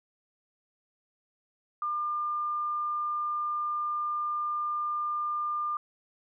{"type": "tone", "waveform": "sine", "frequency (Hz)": 1200, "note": "D6", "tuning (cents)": 37, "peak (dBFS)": -28, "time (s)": [1.82, 5.77], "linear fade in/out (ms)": 2, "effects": []}